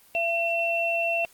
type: tone pair together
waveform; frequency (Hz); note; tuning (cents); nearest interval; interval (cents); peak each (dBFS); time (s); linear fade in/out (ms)
sine; 676 / 2704; E5 / E7; +43 / +43; 2 octaves; 2400; -26 / -25; 0.15-1.25; 0
effects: white hiss -56 dBFS RMS until 1.33 s + Opus 24 kbps